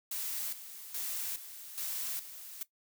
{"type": "noise with tremolo", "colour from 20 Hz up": "blue", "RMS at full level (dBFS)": -37, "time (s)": [0.11, 2.63], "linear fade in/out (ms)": 5, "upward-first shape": "square", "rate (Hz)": 1.2, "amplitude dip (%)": 70, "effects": ["noise-tail reverb RT60 0.1 s tail -17 dB re dry"]}